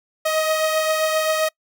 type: beating tone pair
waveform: sawtooth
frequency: 628 / 635.6 Hz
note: D#5 / D#5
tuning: +16 / +37 cents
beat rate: 7.6 Hz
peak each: -15 / -23 dBFS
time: 0.25-1.49 s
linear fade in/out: 10 ms
effects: noise-tail reverb RT60 0.1 s tail -25 dB re dry